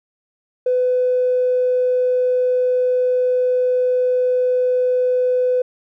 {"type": "tone with tanh clipping", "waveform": "triangle", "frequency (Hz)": 502, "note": "B4", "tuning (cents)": 28, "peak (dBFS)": -14, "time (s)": [0.66, 5.62], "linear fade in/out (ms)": 5, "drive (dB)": 4, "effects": []}